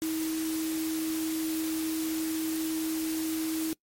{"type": "tone in noise", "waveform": "sine", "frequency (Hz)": 319, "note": "D#4", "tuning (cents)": 43, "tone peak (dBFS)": -28, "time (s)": [0.02, 3.73], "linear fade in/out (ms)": 0, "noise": "white", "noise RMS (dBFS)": -38, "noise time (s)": [0.02, 3.73], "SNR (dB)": 7, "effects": ["noise-tail reverb RT60 0.1 s tail -23 dB re dry", "MP3 64 kbps"]}